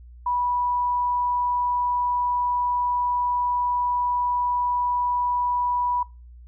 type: tone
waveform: sine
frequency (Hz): 980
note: B5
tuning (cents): -14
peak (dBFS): -21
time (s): 0.26-6.03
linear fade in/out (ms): 5
effects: noise-tail reverb RT60 0.3 s tail -22 dB re dry + added 60 Hz sine -42 dBFS peak until 6.47 s